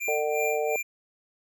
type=tone with tremolo; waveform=square; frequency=2380 Hz; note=D7; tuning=22 cents sharp; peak=-28 dBFS; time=0-0.83 s; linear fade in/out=20 ms; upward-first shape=sine; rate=2.8 Hz; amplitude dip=80%
type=harmonic tone; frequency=150.6 Hz; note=D3; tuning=44 cents sharp; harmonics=3 / 4 / 5; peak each=-27 / -29 / -31 dBFS; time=0.08-0.76 s; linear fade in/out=2 ms
effects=none